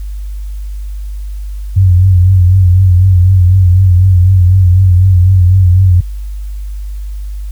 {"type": "tone with vibrato", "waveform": "sine", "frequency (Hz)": 92, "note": "F#2", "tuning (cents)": -9, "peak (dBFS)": -3, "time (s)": [1.76, 6.01], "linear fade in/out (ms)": 10, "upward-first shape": "triangle", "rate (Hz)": 4, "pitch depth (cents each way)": 85, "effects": ["added 50 Hz sine -18 dBFS peak until 7.51 s", "white hiss -46 dBFS RMS until 7.51 s"]}